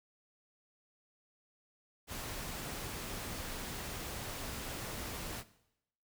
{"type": "noise", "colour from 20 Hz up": "pink", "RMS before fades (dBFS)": -42, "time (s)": [2.07, 5.44], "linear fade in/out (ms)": 50, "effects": ["noise-tail reverb RT60 0.8 s tail -17 dB re dry"]}